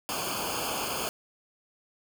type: noise with comb filter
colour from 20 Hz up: pink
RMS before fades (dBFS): -32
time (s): 0.09-1.09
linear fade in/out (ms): 0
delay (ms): 0.52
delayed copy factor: -1
effects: none